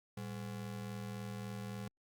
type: ring-modulated tone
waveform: square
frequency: 155.56 Hz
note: D#3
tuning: in tune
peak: -39 dBFS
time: 0.17-1.88 s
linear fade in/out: 5 ms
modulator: 41.8 Hz
effects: Opus 48 kbps